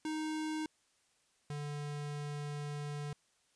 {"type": "tone pair in turn", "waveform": "square", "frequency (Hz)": [311.1, 146.4], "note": ["D#4", "D3"], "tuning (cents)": [0, -5], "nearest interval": "octave + minor second", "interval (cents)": 1305, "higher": "first", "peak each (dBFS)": [-36, -39], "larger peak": "first", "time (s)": [[0.05, 0.66], [1.5, 3.13]], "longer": "second", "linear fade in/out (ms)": 2, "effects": ["white hiss -73 dBFS RMS until 3.55 s", "resampled to 22050 Hz"]}